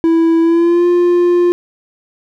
triangle tone with pitch glide, 329.6 to 351.2 Hz, E4 to F4, 0 to +10 cents, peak -6 dBFS, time 0.04-1.52 s, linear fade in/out 0 ms, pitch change +110 cents, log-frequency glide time 0.41-0.87 s, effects none

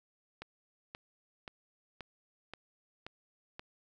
click train, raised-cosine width 0.3 ms, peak -27 dBFS, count 7, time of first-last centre 0.42-3.595 s, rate 1.89 Hz, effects none

